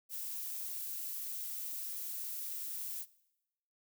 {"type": "noise", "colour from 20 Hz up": "violet", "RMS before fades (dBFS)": -41, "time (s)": [0.09, 3.06], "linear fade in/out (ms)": 50, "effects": ["noise-tail reverb RT60 0.9 s tail -20 dB re dry"]}